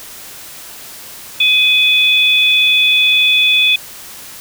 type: tone pair together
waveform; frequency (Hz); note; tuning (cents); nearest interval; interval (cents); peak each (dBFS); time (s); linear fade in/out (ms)
sine; 2516 / 3454; D#7 / A7; +19 / -33; perfect fourth; 548; -11; 1.4-3.76; 5
effects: white hiss -33 dBFS RMS until 4.4 s